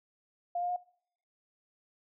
sine tone with pitch steps, 701 / 708.7 / 716.6 Hz, F5 / F5 / F5, +6 / +25 / +44 cents, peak -30 dBFS, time 0.55-0.763 s, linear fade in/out 5 ms, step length 71 ms, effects noise-tail reverb RT60 0.6 s tail -21 dB re dry

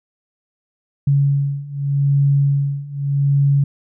sine beating tone pair, 140 / 140.83 Hz, C#3 / C#3, +18 / +28 cents, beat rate 0.83 Hz, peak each -18 / -16 dBFS, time 1.07-3.64 s, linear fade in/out 5 ms, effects none

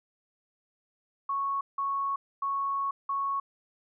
sine tone bursts at uneven times, 1106 Hz, C#6, 4 cents flat, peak -27 dBFS, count 4, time 1.29-1.61 / 1.78-2.16 / 2.42-2.91 / 3.09-3.4 s, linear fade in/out 5 ms, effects none

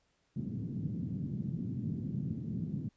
pink band-pass noise, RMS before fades -37 dBFS, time 0.36-2.89 s, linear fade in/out 5 ms, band 120 to 230 Hz, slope 24 dB/octave, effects pink hiss -75 dBFS RMS until 2.96 s + resampled to 16000 Hz

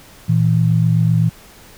sine tone pair together, 115.4 / 163.2 Hz, A#2 / E3, -17 / -17 cents, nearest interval tritone, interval 600 cents, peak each -14 dBFS, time 0.28-1.3 s, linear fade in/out 20 ms, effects pink hiss -43 dBFS RMS until 1.77 s

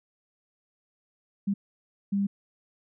sine tone bursts at uneven times, 199.3 Hz, G3, 29 cents sharp, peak -23 dBFS, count 2, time 1.47-1.54 / 2.12-2.27 s, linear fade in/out 10 ms, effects none

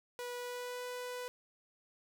sawtooth tone with pitch glide, 488.8 to 495.6 Hz, B4 to B4, -18 to +6 cents, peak -36 dBFS, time 0.19-1.28 s, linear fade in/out 0 ms, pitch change +24 cents, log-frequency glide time 0.35-0.84 s, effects none

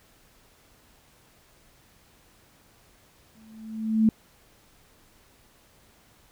sine tone with exponential growth, 220 Hz, A3, in tune, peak -14 dBFS, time 3.35-4.09 s, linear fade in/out 2 ms, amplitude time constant 160 ms, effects pink hiss -59 dBFS RMS until 6.31 s

